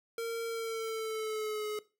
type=tone with pitch glide; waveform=square; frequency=459.6 to 423.9 Hz; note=A#4 to G#4; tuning=-25 to +35 cents; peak=-34 dBFS; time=0.18-1.79 s; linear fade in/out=2 ms; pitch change=-140 cents; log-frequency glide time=0.46-1.66 s; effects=noise-tail reverb RT60 0.3 s tail -19 dB re dry